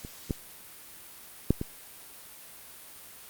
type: clicks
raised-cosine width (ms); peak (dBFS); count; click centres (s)
3; -26 / -15 / -8 / -18; 4; 0.049 / 0.308 / 1.506 / 1.614
effects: white hiss -48 dBFS RMS until 3.29 s + Opus 48 kbps